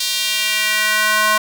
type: tone with high-pass filter sweep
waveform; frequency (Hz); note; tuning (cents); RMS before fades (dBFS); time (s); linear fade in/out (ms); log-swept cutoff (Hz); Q
square; 214.1; A3; -47; -17; 0-1.38; 5; 4000 to 1100; 1.8
effects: none